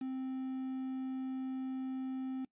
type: tone with quantisation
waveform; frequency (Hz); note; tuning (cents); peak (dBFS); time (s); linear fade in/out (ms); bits
triangle; 261.6; C4; 0; -34; 0.01-2.45; 5; 9
effects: noise-tail reverb RT60 0.1 s tail -22 dB re dry + resampled to 8000 Hz